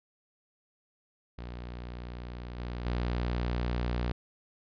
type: tone with level steps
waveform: sawtooth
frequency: 60.2 Hz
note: B1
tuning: 44 cents flat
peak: -35 / -31 / -25 dBFS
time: 1.38-4.12 s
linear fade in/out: 5 ms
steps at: 2.58 / 2.85 s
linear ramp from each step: 10 ms
effects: resampled to 11025 Hz